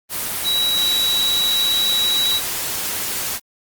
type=tone in noise; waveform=sine; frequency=3889 Hz; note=B7; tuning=27 cents flat; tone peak=-16 dBFS; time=0.43-2.41 s; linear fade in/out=50 ms; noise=white; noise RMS=-24 dBFS; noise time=0.09-3.4 s; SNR=+5 dB; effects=Opus 32 kbps